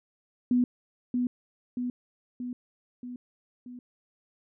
sine tone with echo, 246.8 Hz, B3, 1 cent flat, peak -20 dBFS, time 0.51-0.64 s, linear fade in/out 2 ms, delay 630 ms, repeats 5, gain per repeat -4 dB, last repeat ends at 3.79 s, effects none

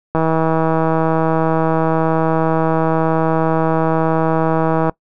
click train, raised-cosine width 1 ms, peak -3 dBFS, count 765, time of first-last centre 0.15-4.895 s, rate 161 Hz, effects noise-tail reverb RT60 0.1 s tail -22 dB re dry

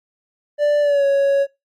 triangle tone with pitch glide, 587.3 to 555.9 Hz, D5 to C#5, 0 to +5 cents, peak -11 dBFS, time 0.58-1.47 s, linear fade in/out 50 ms, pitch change -95 cents, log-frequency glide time 0.81-1.05 s, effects noise-tail reverb RT60 0.2 s tail -20 dB re dry + Opus 48 kbps

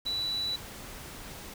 sine tone in noise, 3951 Hz, B7, in tune, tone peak -29 dBFS, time 0.06-0.56 s, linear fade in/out 5 ms, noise pink, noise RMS -44 dBFS, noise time 0.05-1.54 s, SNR +12 dB, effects none

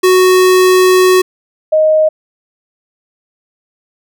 square / sine tone pair in turn, 369.7 / 623.5 Hz, F#4 / D#5, -1 / +3 cents, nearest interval major sixth, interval 904 cents, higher second, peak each -6 dBFS, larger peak neither, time 0.03-1.22 / 1.72-2.09 s, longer first, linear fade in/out 10 ms, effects none

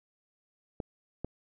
clicks, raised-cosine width 2 ms, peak -21 dBFS, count 2, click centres 0.802 / 1.246 s, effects none

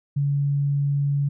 sine tone, 141.9 Hz, C#3, 41 cents sharp, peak -19 dBFS, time 0.16-1.29 s, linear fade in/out 10 ms, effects none

